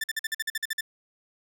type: tone bursts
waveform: sawtooth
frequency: 1775 Hz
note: A6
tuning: 15 cents sharp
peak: -23 dBFS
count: 11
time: 0.01-0.809 s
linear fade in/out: 5 ms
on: 29 ms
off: 48 ms
effects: none